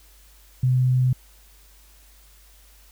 sine tone, 127.5 Hz, C3, 44 cents flat, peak -16 dBFS, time 0.63-1.13 s, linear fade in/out 5 ms, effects added 50 Hz sine -51 dBFS peak until 2.91 s + white hiss -55 dBFS RMS until 2.91 s

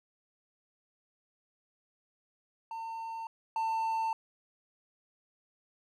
triangle tone pair in turn, 905 / 895.6 Hz, A5 / A5, +48 / +30 cents, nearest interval unison, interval 18 cents, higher first, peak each -35 / -27 dBFS, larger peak second, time 2.71-3.27 / 3.56-4.13 s, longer second, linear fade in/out 2 ms, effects none

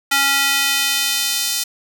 square tone with high-pass filter sweep, 277.2 Hz, C#4, in tune, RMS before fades -18 dBFS, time 0.11-1.64 s, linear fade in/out 10 ms, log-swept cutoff 1500 to 4700 Hz, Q 1, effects 7-bit

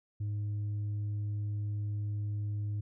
sine tone, 103.83 Hz, G#2, in tune, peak -29 dBFS, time 0.2-2.81 s, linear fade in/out 10 ms, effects tanh soft clip ceiling -31 dBFS

